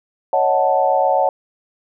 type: chord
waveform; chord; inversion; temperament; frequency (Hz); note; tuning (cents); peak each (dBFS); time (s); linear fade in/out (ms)
sine; D# half-diminished seventh; third; equal; 554.4 / 622.3 / 740 / 880; C#5 / D#5 / F#5 / A5; 0 / 0 / 0 / 0; -18 / -21 / -17 / -19; 0.33-1.29; 2
effects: none